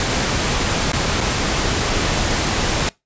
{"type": "noise with dropouts", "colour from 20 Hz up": "pink", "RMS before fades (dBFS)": -19, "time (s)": [0, 2.89], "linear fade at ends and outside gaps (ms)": 1, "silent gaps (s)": [[0.919, 0.932], [1.206, 1.21]], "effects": ["noise-tail reverb RT60 0.2 s tail -23 dB re dry", "resampled to 16000 Hz"]}